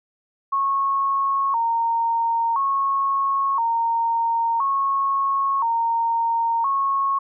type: tone with vibrato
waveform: sine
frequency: 1006 Hz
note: B5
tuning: 32 cents sharp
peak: -18 dBFS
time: 0.52-7.19 s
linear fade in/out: 10 ms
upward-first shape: square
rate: 0.49 Hz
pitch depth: 150 cents each way
effects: none